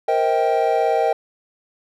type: chord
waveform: triangle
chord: C minor seventh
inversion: third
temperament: equal with one note detuned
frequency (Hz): 466.2 / 523.3 / 638.3 / 784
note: Bb4 / C5 / Eb5 / G5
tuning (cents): 0 / 0 / +44 / 0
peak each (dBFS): -19 / -23 / -19 / -18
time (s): 0.08-1.13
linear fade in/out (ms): 5
effects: none